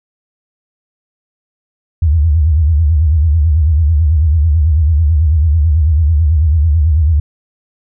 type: tone with vibrato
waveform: sine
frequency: 77.78 Hz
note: D#2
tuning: in tune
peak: -7 dBFS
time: 2.02-7.2 s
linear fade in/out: 5 ms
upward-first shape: sine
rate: 9.1 Hz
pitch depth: 160 cents each way
effects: none